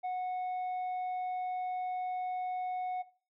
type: tone with tanh clipping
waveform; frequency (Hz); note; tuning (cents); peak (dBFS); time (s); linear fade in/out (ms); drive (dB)
triangle; 734; F#5; -14; -33; 0.03-3.03; 20; 8
effects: noise-tail reverb RT60 0.4 s tail -19 dB re dry